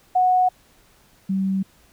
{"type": "tone pair in turn", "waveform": "sine", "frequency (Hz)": [735, 192.11], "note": ["F#5", "G3"], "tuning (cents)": [-12, -35], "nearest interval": "octave + major seventh", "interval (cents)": 2323, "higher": "first", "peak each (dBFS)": [-14, -19], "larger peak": "first", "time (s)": [[0.15, 0.49], [1.29, 1.63]], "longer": "neither", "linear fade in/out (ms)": 10, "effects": ["pink hiss -56 dBFS RMS until 1.92 s"]}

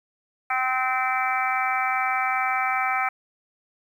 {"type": "harmonic tone with a mistuned harmonic", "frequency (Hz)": 257.5, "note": "C4", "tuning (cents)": -28, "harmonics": [3, 4, 5, 6, 7, 8, 9], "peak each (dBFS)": [-26, -35, -26, -33, -34, -33, -28], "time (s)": [0.5, 3.09], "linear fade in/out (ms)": 5, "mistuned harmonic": 7, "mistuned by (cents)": 19, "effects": ["9-bit"]}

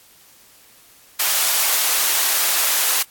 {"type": "high-pass noise", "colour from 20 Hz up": "white", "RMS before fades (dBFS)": -18, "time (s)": [1.19, 3.03], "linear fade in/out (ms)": 10, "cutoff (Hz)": 660, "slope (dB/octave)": 12, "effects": ["white hiss -50 dBFS RMS until 3.1 s", "AAC 64 kbps"]}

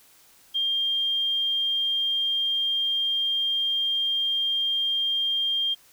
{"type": "tone", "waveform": "sine", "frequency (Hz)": 3200, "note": "G7", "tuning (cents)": 35, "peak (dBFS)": -22, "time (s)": [0.54, 5.75], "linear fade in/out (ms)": 20, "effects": ["white hiss -56 dBFS RMS until 5.92 s"]}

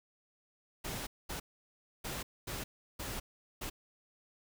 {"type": "noise bursts at uneven times", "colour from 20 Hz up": "pink", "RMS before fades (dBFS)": -40, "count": 6, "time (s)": [[0.84, 1.07], [1.29, 1.4], [2.04, 2.23], [2.47, 2.64], [2.99, 3.2], [3.61, 3.7]], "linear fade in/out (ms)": 10, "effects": []}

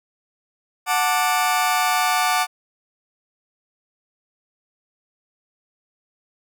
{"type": "chord", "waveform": "sawtooth", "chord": "D major", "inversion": "first", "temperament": "just", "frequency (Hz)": [734.2, 881, 1174.7], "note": ["F#5", "A5", "D6"], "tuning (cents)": [-14, 2, 0], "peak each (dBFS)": [-17, -20, -18], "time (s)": [0.86, 2.47], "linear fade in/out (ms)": 50, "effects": []}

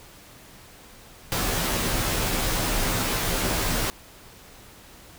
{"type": "noise with comb filter", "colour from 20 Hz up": "pink", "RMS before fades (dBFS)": -25, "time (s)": [1.32, 3.9], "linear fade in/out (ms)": 0, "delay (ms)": 14, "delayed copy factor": -0.7, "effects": ["pink hiss -48 dBFS RMS until 5.18 s"]}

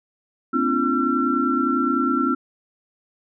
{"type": "tone cluster", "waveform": "sine", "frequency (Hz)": [225.6, 259, 288.8, 340.5, 1353], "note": ["A3", "C4", "D4", "F4", "E6"], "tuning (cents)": [44, -17, -29, -44, 45], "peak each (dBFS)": [-31, -22, -25, -26, -22], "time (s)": [0.53, 2.35], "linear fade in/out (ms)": 10, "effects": []}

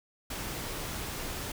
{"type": "noise", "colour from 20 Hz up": "pink", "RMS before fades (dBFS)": -37, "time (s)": [0.3, 1.52], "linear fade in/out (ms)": 5, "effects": []}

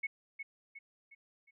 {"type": "tone with echo", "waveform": "sine", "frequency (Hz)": 2200, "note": "C#7", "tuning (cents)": -14, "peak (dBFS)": -32, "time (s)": [0.03, 0.07], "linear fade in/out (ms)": 10, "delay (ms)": 360, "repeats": 4, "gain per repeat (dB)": -7, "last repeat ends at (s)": 1.51, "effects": []}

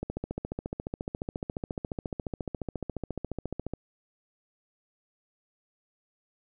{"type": "click train", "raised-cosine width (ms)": 2, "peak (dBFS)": -19, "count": 54, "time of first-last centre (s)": [0.03, 3.736], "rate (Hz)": 14.3, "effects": []}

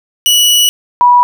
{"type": "tone pair in turn", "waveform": ["sawtooth", "sine"], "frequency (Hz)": [2939, 976], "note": ["F#7", "B5"], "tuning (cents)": [-12, -21], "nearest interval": "octave + perfect fifth", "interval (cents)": 1909, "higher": "first", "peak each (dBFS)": -3, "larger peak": "neither", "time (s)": [[0.26, 0.69], [1.01, 1.23]], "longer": "first", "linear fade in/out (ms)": 0, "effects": []}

